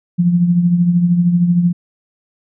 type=tone with tremolo; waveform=sine; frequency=174.61 Hz; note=F3; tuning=in tune; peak=-7 dBFS; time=0.18-1.73 s; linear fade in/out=20 ms; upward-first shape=triangle; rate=13 Hz; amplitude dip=60%; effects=none